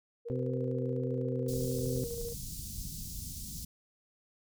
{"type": "tone with tremolo", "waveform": "sine", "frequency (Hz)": 470, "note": "A#4", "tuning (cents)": 14, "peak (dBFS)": -36, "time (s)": [0.25, 2.34], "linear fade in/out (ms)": 20, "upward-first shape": "square", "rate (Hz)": 14, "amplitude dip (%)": 40}
{"type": "harmonic tone", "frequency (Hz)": 128.3, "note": "C3", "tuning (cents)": -34, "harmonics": [1, 2, 3, 4], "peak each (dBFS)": [-34, -37, -39, -40], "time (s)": [0.3, 2.04], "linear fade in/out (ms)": 0}
{"type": "band-stop noise", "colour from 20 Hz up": "pink", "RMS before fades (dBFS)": -41, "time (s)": [1.48, 3.65], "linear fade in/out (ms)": 5, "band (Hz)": [200, 4900], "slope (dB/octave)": 24}
{"effects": []}